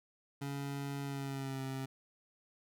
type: tone with pitch glide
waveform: 25% pulse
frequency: 140.2 to 133.48 Hz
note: C#3 to C3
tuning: +20 to +35 cents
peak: -34 dBFS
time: 0.41-1.86 s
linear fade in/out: 10 ms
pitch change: -85 cents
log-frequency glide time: 1.04-1.62 s
effects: none